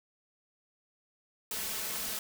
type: noise with comb filter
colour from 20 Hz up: white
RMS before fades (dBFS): -36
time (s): 1.51-2.19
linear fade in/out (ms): 2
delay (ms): 4.6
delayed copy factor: +0.5
effects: none